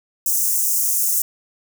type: high-pass noise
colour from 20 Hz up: white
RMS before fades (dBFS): -19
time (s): 0.26-1.22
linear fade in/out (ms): 2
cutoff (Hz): 6000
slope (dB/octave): 48
effects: none

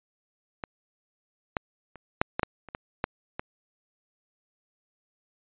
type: clicks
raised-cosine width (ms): 0.5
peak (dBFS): -18 / -11 / -29 / -6 / -11 / -8 / -28 / -19 / -10 / -17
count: 10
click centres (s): 0.638 / 1.568 / 1.957 / 2.215 / 2.395 / 2.432 / 2.687 / 2.749 / 3.041 / 3.395
effects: resampled to 8000 Hz

